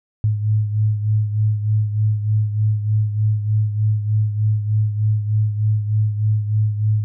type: beating tone pair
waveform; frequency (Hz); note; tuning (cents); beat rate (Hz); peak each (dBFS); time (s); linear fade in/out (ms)
sine; 106.2 / 109.5; G#2 / A2; +39 / -8; 3.3; -16 / -23; 0.24-7.04; 0
effects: none